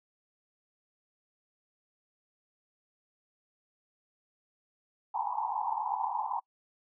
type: band-pass noise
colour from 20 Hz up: pink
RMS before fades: -33 dBFS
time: 5.14-6.4 s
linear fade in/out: 10 ms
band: 800 to 1000 Hz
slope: 96 dB/octave
effects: noise-tail reverb RT60 0.1 s tail -26 dB re dry